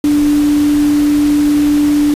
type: tone in noise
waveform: sine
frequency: 293.7 Hz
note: D4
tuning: in tune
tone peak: -8 dBFS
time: 0.04-2.14 s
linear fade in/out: 2 ms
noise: pink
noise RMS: -26 dBFS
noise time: 0.04-2.14 s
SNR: +15 dB
effects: resampled to 32000 Hz